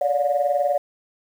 sine tone cluster, 569 / 589 / 717 Hz, C#5 / D5 / F5, +45 / +5 / +45 cents, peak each -22 dBFS, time 0.01-0.78 s, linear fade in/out 5 ms, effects tanh soft clip ceiling -9 dBFS + 8-bit

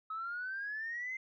sine exponential sweep, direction up, 1277 to 2093 Hz, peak -36 dBFS, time 0.1-1.17 s, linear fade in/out 5 ms, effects tanh soft clip ceiling -32 dBFS

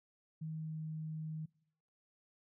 sine tone with pitch glide, 158 to 156.91 Hz, D#3 to D#3, +27 to +15 cents, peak -39 dBFS, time 0.41-1.46 s, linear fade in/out 10 ms, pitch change -12 cents, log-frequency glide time 0.56-0.81 s, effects noise-tail reverb RT60 0.7 s tail -24 dB re dry

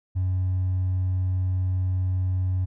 triangle tone with hard clipping, 92.5 Hz, F#2, in tune, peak -21 dBFS, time 0.15-2.66 s, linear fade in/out 20 ms, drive 2 dB, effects none

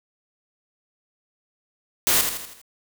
white noise with echo, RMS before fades -19 dBFS, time 2.07-2.21 s, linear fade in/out 0 ms, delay 81 ms, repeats 5, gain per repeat -6 dB, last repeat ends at 2.615 s, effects none

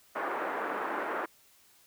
white band-pass noise, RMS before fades -34 dBFS, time 0.15-1.26 s, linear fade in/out 10 ms, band 290 to 1500 Hz, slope 24 dB/octave, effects white hiss -62 dBFS RMS until 1.86 s

